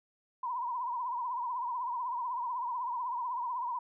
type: tone with vibrato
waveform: sine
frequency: 979 Hz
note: B5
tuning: 15 cents flat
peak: -32 dBFS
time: 0.43-3.79 s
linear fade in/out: 5 ms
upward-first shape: triangle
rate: 16 Hz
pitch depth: 110 cents each way
effects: none